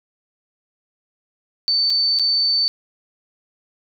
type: tone with dropouts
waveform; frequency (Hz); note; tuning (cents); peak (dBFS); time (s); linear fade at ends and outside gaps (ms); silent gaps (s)
sine; 4538; C#8; +40; -15; 1.68-2.68; 0; 1.9-1.904 / 2.188-2.196
effects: none

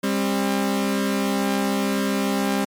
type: tone pair together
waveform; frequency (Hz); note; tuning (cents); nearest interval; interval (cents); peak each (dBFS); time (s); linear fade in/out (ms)
sawtooth; 200 / 267; G3 / C4; +35 / +35; perfect fourth; 500; -18 / -20; 0.03-2.65; 10
effects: MP3 96 kbps

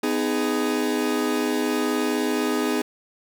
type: chord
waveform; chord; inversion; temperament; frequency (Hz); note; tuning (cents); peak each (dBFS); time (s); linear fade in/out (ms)
40% pulse; G# minor; first; equal with one note detuned; 251.7 / 311.1 / 415.3; B3 / D#4 / G#4; +33 / 0 / 0; -25; 0.03-2.82; 5
effects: none

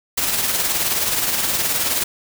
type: noise with tremolo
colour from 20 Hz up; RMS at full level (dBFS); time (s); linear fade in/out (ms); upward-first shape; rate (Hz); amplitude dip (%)
white; -18; 0.17-2.04; 10; triangle; 19; 50
effects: none

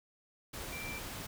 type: tone in noise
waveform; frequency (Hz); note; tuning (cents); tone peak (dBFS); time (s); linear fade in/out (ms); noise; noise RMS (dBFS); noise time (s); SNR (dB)
sine; 2352; D7; +2; -42; 0.72-0.99; 10; pink; -43; 0.53-1.27; -2
effects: none

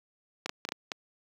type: clicks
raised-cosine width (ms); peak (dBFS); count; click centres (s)
0.2; -15; 6; 0.46 / 0.494 / 0.651 / 0.689 / 0.721 / 0.918
effects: high-pass 200 Hz 12 dB/octave + 9-bit

